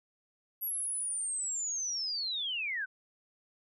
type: linear sweep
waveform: sine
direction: down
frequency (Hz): 11650 to 1468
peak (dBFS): -32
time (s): 0.61-2.86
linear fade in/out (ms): 20
effects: none